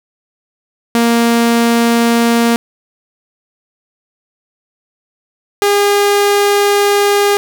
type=tone pair in turn; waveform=sawtooth; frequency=233.5 / 406.4 Hz; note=A#3 / G#4; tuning=+3 / -38 cents; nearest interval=minor seventh; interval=959 cents; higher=second; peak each=-5 dBFS; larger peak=neither; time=0.95-2.56 / 5.62-7.37 s; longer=second; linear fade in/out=0 ms; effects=none